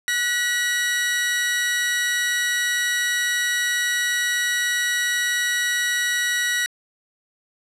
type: tone pair together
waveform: sawtooth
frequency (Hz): 1475.2 / 1923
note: F#6 / B6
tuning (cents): -6 / -47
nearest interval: perfect fourth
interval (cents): 459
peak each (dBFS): -24 / -17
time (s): 0.08-6.66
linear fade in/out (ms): 0
effects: low-pass 11000 Hz 12 dB/octave